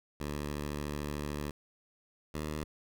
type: tone pair in turn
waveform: 10% pulse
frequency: 73.42 / 76.23 Hz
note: D2 / D#2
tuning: 0 / -35 cents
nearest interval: minor second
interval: 65 cents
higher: second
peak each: -27 dBFS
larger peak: neither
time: 0.2-1.51 / 2.34-2.64 s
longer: first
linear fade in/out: 5 ms
effects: none